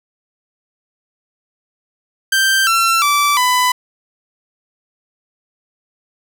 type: tone with pitch steps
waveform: sawtooth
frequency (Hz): 1568 / 1349.3 / 1161.2 / 999.3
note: G6 / E6 / D6 / B5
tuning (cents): 0 / +40 / -20 / +20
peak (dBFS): -8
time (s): 2.32-3.72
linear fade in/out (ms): 5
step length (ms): 350
effects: none